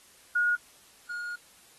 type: tone pair in turn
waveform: sine / triangle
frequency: 1441 / 1433.3 Hz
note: F#6 / F6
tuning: -46 / +45 cents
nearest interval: unison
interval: 9 cents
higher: first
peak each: -22 / -31 dBFS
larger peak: first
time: 0.35-0.56 / 1.09-1.36 s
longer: second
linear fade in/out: 10 ms
effects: white hiss -57 dBFS RMS until 1.78 s + AAC 32 kbps